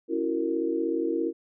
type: chord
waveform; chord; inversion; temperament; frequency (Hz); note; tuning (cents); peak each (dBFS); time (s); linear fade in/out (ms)
sine; F# dominant seventh; second; just; 277.5 / 333 / 370 / 462.5; C#4 / E4 / F#4 / A#4; +2 / +18 / 0 / -14; -33 / -27 / -33 / -30; 0.08-1.33; 50
effects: none